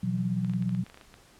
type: chord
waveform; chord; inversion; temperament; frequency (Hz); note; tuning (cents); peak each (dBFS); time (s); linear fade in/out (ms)
sine; B suspended fourth; none; equal with one note detuned; 123.47 / 167.99 / 185; B2 / E3 / F#3; 0 / +33 / 0; -31 / -33 / -28; 0.03-0.84; 5
type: clicks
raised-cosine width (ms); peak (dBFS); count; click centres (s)
0.3; -32; 12; 0.447 / 0.497 / 0.536 / 0.624 / 0.693 / 0.749 / 0.865 / 0.899 / 0.944 / 0.974 / 1.012 / 1.141
effects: pink hiss -57 dBFS RMS until 1.39 s + low-pass 11000 Hz 12 dB/octave